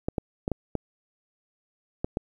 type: clicks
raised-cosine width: 2 ms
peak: -13 dBFS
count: 7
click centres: 0.085 / 0.182 / 0.479 / 0.517 / 0.753 / 2.045 / 2.171 s
effects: 9-bit